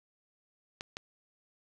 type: clicks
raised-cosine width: 0.2 ms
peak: -21 dBFS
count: 2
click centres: 0.809 / 0.969 s
effects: none